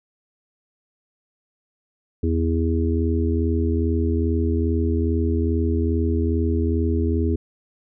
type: harmonic tone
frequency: 82.41 Hz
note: E2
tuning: in tune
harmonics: 1 / 3 / 4 / 5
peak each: -20 / -25 / -26 / -27 dBFS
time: 2.23-7.36 s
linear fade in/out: 5 ms
effects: none